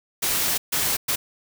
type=noise bursts at uneven times; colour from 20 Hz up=white; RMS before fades=-23 dBFS; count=3; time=0.22-0.58 / 0.72-0.97 / 1.08-1.16 s; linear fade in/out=10 ms; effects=none